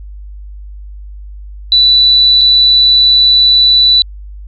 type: tone with dropouts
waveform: sine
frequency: 3967 Hz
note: B7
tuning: 7 cents sharp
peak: -4 dBFS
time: 1.72-4.02 s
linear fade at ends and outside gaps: 1 ms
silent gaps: 2.411-2.414 s
effects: added 50 Hz sine -26 dBFS peak until 4.47 s